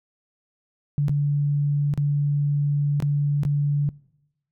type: tone with dropouts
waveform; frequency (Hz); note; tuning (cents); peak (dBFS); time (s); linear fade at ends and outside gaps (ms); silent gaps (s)
sine; 144.5; D3; -28; -18; 0.98-3.89; 0; 1.083-1.094 / 1.938-1.976 / 3.002-3.024 / 3.434-3.451
effects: noise-tail reverb RT60 0.9 s tail -23 dB re dry